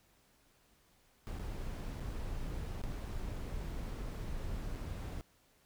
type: noise with dropouts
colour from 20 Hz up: brown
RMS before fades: -40 dBFS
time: 1.27-5.21 s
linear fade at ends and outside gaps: 0 ms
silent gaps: 1.389-1.394 / 1.998-2.004 / 2.816-2.838 / 4.752-4.758 s
effects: pink hiss -69 dBFS RMS until 5.65 s